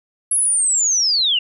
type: linear sweep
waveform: sine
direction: down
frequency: 10940 to 2754 Hz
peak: -14 dBFS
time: 0.31-1.39 s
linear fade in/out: 5 ms
effects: none